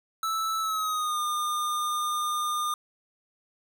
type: tone with pitch glide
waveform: square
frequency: 1314 to 1211.9 Hz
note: E6 to D#6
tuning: -6 to -46 cents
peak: -27 dBFS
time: 0.23-2.74 s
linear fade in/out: 2 ms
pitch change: -140 cents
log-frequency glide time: 0.59-1.19 s
effects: none